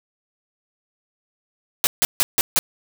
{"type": "noise bursts", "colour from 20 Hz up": "white", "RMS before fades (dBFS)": -17, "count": 5, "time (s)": [1.84, 2.59], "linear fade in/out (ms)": 0, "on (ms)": 30, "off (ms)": 150, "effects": []}